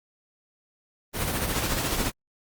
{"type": "noise with tremolo", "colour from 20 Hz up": "pink", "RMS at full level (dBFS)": -25, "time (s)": [1.13, 2.12], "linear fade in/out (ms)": 50, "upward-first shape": "sine", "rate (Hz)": 14, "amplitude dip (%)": 45, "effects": ["Opus 32 kbps"]}